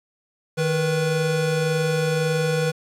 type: tone pair together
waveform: square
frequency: 155.56 / 488.5 Hz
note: D#3 / B4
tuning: 0 / -19 cents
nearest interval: octave + minor sixth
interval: 1981 cents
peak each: -23 dBFS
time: 0.57-2.72 s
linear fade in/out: 20 ms
effects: low-pass 10000 Hz 12 dB/octave + 8-bit

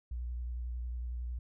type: tone with vibrato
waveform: sine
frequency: 60.4 Hz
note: B1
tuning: 38 cents flat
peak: -35 dBFS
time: 0.11-1.39 s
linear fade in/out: 5 ms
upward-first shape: sine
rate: 11 Hz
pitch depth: 34 cents each way
effects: none

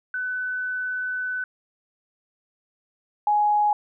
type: tone pair in turn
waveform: sine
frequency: 1503 / 835 Hz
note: F#6 / G#5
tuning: +27 / +9 cents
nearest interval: minor seventh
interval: 1018 cents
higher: first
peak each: -25 / -17 dBFS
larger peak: second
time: 0.14-1.44 / 3.27-3.73 s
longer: first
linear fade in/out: 2 ms
effects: none

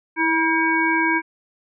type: harmonic tone with a mistuned harmonic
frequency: 321.3 Hz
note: E4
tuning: 44 cents flat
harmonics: 1 / 3 / 5 / 7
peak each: -22 / -22 / -22 / -22 dBFS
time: 0.16-1.22 s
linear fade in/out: 50 ms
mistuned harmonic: 1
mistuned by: +26 cents
effects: none

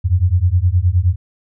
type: beating tone pair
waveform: sine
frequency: 85 / 94.6 Hz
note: F2 / F#2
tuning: -46 / +39 cents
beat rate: 9.6 Hz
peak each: -14 dBFS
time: 0.04-1.16 s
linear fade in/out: 20 ms
effects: none

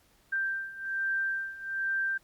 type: beating tone pair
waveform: sine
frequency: 1573 / 1574.2 Hz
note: G6 / G6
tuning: +6 / +7 cents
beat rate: 1.2 Hz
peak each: -34 / -31 dBFS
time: 0.32-2.18 s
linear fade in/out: 10 ms
effects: pink hiss -65 dBFS RMS until 2.23 s + Opus 48 kbps

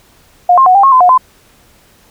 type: tone with pitch steps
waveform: sine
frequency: 713 / 1062 / 737 / 794 / 1083 / 1023 / 720 / 1024 Hz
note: F5 / C6 / F#5 / G5 / C#6 / C6 / F#5 / C6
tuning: +36 / +25 / -7 / +22 / -41 / -39 / -47 / -38 cents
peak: -3 dBFS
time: 0.49-1.178 s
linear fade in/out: 5 ms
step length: 86 ms
effects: pink hiss -47 dBFS RMS until 2.1 s

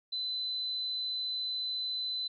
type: tone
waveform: sine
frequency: 4023 Hz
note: B7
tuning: 31 cents sharp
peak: -32 dBFS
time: 0.12-2.28 s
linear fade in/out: 10 ms
effects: none

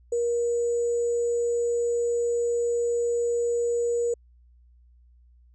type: tone with sample-and-hold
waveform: sine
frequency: 473.7 Hz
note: A#4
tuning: 28 cents sharp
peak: -22 dBFS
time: 0.12-4.14 s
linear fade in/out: 5 ms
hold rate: 7350 Hz
effects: added 60 Hz sine -53 dBFS peak until 5.54 s + resampled to 22050 Hz

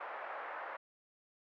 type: band-pass noise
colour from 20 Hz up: pink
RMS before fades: -44 dBFS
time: 0-0.77 s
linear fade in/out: 10 ms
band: 590 to 1800 Hz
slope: 24 dB/octave
effects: none

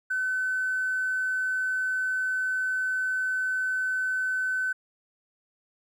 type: tone with hard clipping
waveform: triangle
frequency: 1517 Hz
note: F#6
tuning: 43 cents sharp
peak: -25 dBFS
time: 0.1-4.73 s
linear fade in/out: 10 ms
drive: 3 dB
effects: none

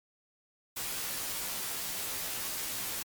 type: noise with comb filter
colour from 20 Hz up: white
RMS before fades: -36 dBFS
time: 0.76-3.03 s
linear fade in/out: 10 ms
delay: 14 ms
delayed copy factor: -0.7
effects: MP3 96 kbps

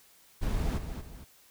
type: noise with echo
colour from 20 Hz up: brown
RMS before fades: -29 dBFS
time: 0.41-0.79 s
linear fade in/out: 20 ms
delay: 230 ms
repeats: 2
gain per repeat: -8 dB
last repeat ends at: 1.25 s
effects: white hiss -60 dBFS RMS until 1.5 s

